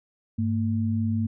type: tone pair together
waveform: sine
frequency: 101.1 / 226.2 Hz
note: G#2 / A3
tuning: -46 / +48 cents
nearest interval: octave + major second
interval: 1394 cents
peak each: -25 dBFS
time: 0.38-1.27 s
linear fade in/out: 10 ms
effects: none